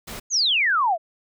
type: noise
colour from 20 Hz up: pink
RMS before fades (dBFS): -35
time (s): 0.07-0.2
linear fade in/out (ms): 10
type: exponential sweep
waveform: sine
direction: down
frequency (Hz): 6800 to 623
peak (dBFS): -17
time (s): 0.3-0.98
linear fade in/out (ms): 50
effects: none